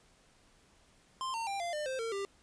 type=tone with pitch steps; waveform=square; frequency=1046.5 / 911 / 793.1 / 690.4 / 601.1 / 523.2 / 455.5 / 396.5 Hz; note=C6 / A#5 / G5 / F5 / D5 / C5 / A#4 / G4; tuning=0 / -40 / +20 / -20 / +40 / 0 / -40 / +20 cents; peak=-35 dBFS; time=1.21-2.25 s; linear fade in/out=0 ms; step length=130 ms; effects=pink hiss -65 dBFS RMS until 2.42 s + resampled to 22050 Hz